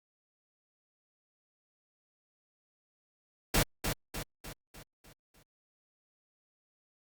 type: noise with echo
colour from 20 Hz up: pink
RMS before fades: -26 dBFS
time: 3.54-3.63 s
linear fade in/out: 5 ms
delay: 300 ms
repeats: 6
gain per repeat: -6 dB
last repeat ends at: 5.43 s
effects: Opus 48 kbps